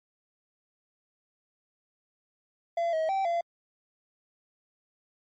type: tone with pitch steps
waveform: triangle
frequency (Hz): 679 / 637 / 775 / 683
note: F5 / D#5 / G5 / F5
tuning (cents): -49 / +41 / -20 / -39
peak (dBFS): -23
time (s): 2.77-3.41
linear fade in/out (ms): 5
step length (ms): 160
effects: MP3 32 kbps